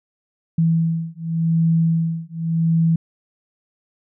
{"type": "beating tone pair", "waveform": "sine", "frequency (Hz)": [163.9, 164.78], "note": ["E3", "E3"], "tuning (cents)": [-10, 0], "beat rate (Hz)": 0.88, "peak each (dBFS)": -19, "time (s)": [0.58, 2.96], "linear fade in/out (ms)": 5, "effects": []}